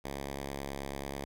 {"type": "tone with vibrato", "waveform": "5% pulse", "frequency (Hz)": 69.3, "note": "C#2", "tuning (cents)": 0, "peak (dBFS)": -26, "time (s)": [0.04, 1.25], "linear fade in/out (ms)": 10, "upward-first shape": "square", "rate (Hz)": 20, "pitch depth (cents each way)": 12, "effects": []}